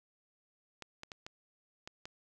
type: clicks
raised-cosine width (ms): 0.2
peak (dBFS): -27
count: 6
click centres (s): 0.823 / 1.034 / 1.118 / 1.265 / 1.875 / 2.055
effects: none